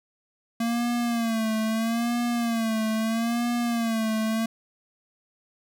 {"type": "tone with vibrato", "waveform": "square", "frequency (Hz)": 229, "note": "A#3", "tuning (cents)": -31, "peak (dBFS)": -24, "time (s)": [0.6, 4.46], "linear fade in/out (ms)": 5, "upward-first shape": "sine", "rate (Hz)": 0.77, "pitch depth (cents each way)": 77, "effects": []}